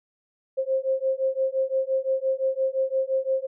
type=beating tone pair; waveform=sine; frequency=527 / 532.8 Hz; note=C5 / C5; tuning=+12 / +31 cents; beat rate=5.8 Hz; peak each=-25 dBFS; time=0.57-3.47 s; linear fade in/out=20 ms; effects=none